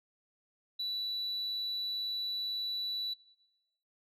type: tone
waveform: sine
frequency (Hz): 3951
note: B7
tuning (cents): 0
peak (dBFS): -31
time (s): 0.79-3.14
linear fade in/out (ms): 10
effects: noise-tail reverb RT60 0.9 s tail -20 dB re dry + tanh soft clip ceiling -31 dBFS